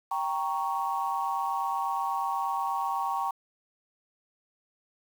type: chord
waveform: sine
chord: G diminished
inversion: none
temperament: equal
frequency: 784 / 932.3 / 1108.7 Hz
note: G5 / Bb5 / Db6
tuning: 0 / 0 / 0 cents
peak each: -31 dBFS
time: 0.11-3.31 s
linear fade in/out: 5 ms
effects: tanh soft clip ceiling -17 dBFS + 8-bit